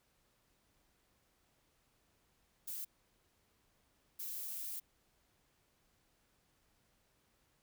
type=noise bursts at uneven times; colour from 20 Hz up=violet; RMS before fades=-43 dBFS; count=2; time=2.67-2.85 / 4.19-4.8 s; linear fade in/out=10 ms; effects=pink hiss -75 dBFS RMS until 7.62 s